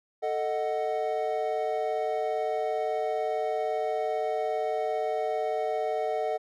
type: chord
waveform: triangle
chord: D# diminished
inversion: second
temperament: equal with one note detuned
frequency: 442.5 / 622.3 / 740 Hz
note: A4 / D#5 / F#5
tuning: +10 / 0 / 0 cents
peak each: -29 dBFS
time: 0.22-6.38 s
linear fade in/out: 20 ms
effects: none